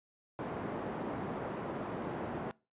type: band-pass noise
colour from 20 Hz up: pink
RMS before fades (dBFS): -39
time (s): 0.39-2.51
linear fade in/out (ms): 0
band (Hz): 170 to 1000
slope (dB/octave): 12
effects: noise-tail reverb RT60 0.3 s tail -23 dB re dry + resampled to 8000 Hz